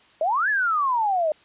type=exponential two-way sweep; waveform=sine; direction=up then down; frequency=598 to 1760 to 598 Hz; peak=-19 dBFS; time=0.21-1.32 s; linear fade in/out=2 ms; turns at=0.49 s; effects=white hiss -55 dBFS RMS until 1.44 s + resampled to 8000 Hz